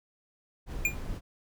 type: noise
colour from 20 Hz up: brown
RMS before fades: -36 dBFS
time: 0.66-1.21 s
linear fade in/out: 50 ms
type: tone with exponential decay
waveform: square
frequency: 2412 Hz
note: D7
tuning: 46 cents sharp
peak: -21 dBFS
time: 0.85-0.97 s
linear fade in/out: 2 ms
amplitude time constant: 24 ms
effects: none